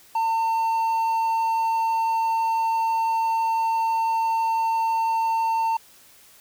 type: tone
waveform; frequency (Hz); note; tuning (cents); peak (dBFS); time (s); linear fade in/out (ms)
triangle; 903; A5; +45; -18; 0.15-5.77; 5
effects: white hiss -52 dBFS RMS until 6.4 s